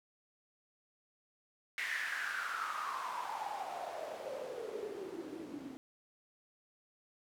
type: noise with band-pass filter sweep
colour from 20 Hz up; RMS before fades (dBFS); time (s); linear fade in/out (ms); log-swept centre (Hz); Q
white; -41; 1.78-5.77; 0; 2000 to 260; 7.9
effects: none